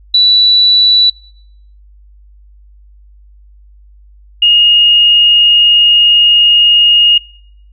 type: tone pair in turn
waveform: sine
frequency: 3951 / 2857 Hz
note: B7 / F7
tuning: 0 / +39 cents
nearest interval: tritone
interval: 561 cents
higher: first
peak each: -4 dBFS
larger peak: neither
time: 0.14-1.1 / 4.42-7.18 s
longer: second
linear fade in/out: 5 ms
effects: noise-tail reverb RT60 0.7 s tail -24 dB re dry + added 50 Hz sine -38 dBFS peak until 7.72 s